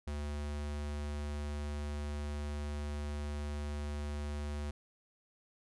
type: tone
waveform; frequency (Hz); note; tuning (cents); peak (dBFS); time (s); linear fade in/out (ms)
square; 73.42; D2; 0; -37; 0.07-4.71; 5
effects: resampled to 24000 Hz